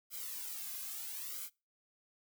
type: noise with flanger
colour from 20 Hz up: blue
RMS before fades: -43 dBFS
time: 0.1-1.5 s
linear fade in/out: 50 ms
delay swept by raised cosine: 1.1 to 2.2 ms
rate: 0.75 Hz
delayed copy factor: -1
effects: noise-tail reverb RT60 0.3 s tail -25 dB re dry